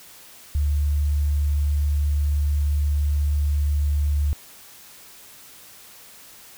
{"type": "tone", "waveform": "sine", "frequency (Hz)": 73, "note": "D2", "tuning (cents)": -10, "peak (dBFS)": -18, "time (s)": [0.55, 4.33], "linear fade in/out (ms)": 0, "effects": ["white hiss -46 dBFS RMS until 6.57 s"]}